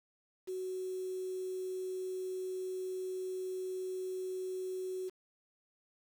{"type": "tone with quantisation", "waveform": "sine", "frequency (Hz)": 372.1, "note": "F#4", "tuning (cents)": 10, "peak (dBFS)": -36, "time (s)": [0.47, 5.1], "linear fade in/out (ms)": 20, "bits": 9, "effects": []}